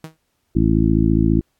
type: tone with exponential decay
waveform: sawtooth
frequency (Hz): 159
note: D#3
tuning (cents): +38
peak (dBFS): -24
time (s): 0.04-0.17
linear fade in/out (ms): 2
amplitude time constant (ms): 28
type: harmonic tone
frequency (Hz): 54.7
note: A1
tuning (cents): -9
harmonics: 1 / 2 / 3 / 4 / 5 / 6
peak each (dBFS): -20 / -20 / -20 / -20 / -20 / -20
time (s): 0.55-1.41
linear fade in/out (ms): 10
effects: pink hiss -69 dBFS RMS until 1.59 s + AAC 64 kbps